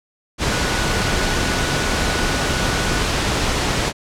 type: tone in noise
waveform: sine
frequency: 1473 Hz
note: F#6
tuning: 8 cents flat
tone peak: -29 dBFS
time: 0.48-3.04 s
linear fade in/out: 50 ms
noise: pink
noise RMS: -19 dBFS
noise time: 0.38-3.93 s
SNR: -13 dB
effects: low-pass 7000 Hz 12 dB/octave